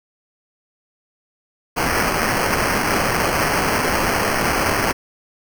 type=noise with sample-and-hold; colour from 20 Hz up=blue; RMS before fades=-19 dBFS; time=1.76-4.93 s; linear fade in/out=20 ms; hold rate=3675 Hz; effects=none